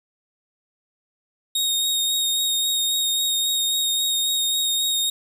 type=tone with vibrato; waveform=sawtooth; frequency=3729 Hz; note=A#7; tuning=in tune; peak=-17 dBFS; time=1.55-5.1 s; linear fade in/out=5 ms; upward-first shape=sine; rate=3.7 Hz; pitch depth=16 cents each way; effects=9-bit